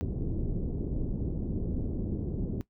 pink low-pass noise, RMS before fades -32 dBFS, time 0.01-2.61 s, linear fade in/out 0 ms, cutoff 380 Hz, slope 24 dB/octave, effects noise-tail reverb RT60 0.1 s tail -17 dB re dry

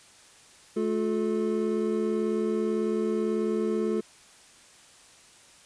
triangle tone cluster, 215.7 / 356.3 / 434.5 Hz, A3 / F4 / A4, -34 / +35 / -22 cents, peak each -27 dBFS, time 0.76-4.01 s, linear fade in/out 10 ms, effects white hiss -54 dBFS RMS until 5.65 s + resampled to 22050 Hz

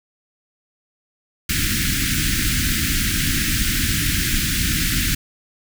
pink band-stop noise, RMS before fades -20 dBFS, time 1.49-5.15 s, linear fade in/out 5 ms, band 310 to 1500 Hz, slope 48 dB/octave, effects none

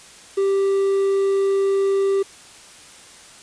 triangle tone with quantisation, 392 Hz, G4, in tune, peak -14 dBFS, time 0.37-2.23 s, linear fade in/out 10 ms, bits 7, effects white hiss -44 dBFS RMS until 3.42 s + resampled to 22050 Hz

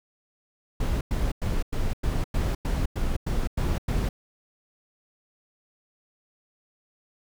brown noise bursts, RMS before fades -25 dBFS, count 11, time 0.8-4.09 s, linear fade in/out 5 ms, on 210 ms, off 98 ms, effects none

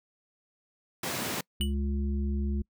pink high-pass noise, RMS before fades -33 dBFS, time 1.03-1.41 s, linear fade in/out 5 ms, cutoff 120 Hz, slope 24 dB/octave
harmonic tone, 69.8 Hz, C#2, 13 cents sharp, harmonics 1 / 3 / 5, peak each -28 / -33 / -42 dBFS, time 1.6-2.62 s, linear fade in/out 5 ms
square tone with exponential decay, 2956 Hz, F#7, 2 cents flat, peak -27 dBFS, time 1.61-1.74 s, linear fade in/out 0 ms, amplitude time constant 27 ms
effects noise-tail reverb RT60 0.1 s tail -26 dB re dry

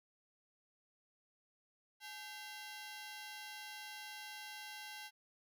15% pulse ring-modulated tone, 1200 Hz, D6, 37 cents sharp, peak -38 dBFS, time 2-5.11 s, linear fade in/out 50 ms, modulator 354 Hz, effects none

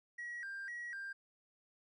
triangle tone with vibrato, 1744 Hz, A6, 16 cents flat, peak -39 dBFS, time 0.18-1.13 s, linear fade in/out 10 ms, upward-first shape square, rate 2 Hz, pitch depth 160 cents each way, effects tanh soft clip ceiling -37 dBFS + resampled to 24000 Hz

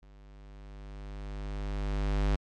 square tone with level ramp, 50.1 Hz, G1, 38 cents sharp, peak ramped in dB -53 to -24 dBFS, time 0.02-2.36 s, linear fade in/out 10 ms, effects low-pass 5000 Hz 12 dB/octave + MP3 64 kbps

